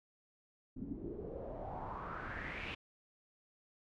pink noise with low-pass filter sweep, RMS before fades -44 dBFS, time 0.76-2.75 s, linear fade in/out 10 ms, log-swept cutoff 240 to 2800 Hz, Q 4.6, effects none

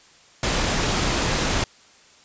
pink noise, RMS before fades -22 dBFS, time 0.43-1.64 s, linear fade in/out 2 ms, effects white hiss -52 dBFS RMS until 2.24 s + resampled to 16000 Hz

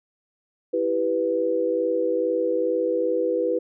sine chord, E minor, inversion none, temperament equal, 329.6 / 392 / 493.9 Hz, E4 / G4 / B4, 0 / 0 / 0 cents, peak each -27 / -27 / -22 dBFS, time 0.73-3.59 s, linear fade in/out 10 ms, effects none

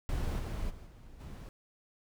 brown noise with level steps, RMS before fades -33 / -36 / -48 / -52 / -44 dBFS, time 0.09-1.49 s, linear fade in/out 0 ms, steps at 0.38 / 0.69 / 0.85 / 1.19 s, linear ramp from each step 20 ms, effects none

